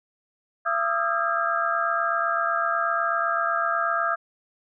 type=tone cluster; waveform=sine; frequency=675 / 1215 / 1283 / 1362 / 1622 Hz; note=E5 / D#6 / E6 / F6 / G#6; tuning=+41 / -42 / -47 / -44 / -41 cents; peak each=-28 dBFS; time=0.65-4.16 s; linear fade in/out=20 ms; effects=none